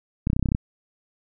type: clicks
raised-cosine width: 5 ms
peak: -9 dBFS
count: 10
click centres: 0.271 / 0.301 / 0.332 / 0.365 / 0.395 / 0.427 / 0.458 / 0.488 / 0.519 / 0.549 s
effects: none